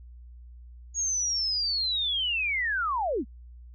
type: linear sweep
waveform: sine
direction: down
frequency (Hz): 6680 to 185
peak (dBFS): -25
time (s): 0.94-3.25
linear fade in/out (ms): 50
effects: added 60 Hz sine -44 dBFS peak until 3.74 s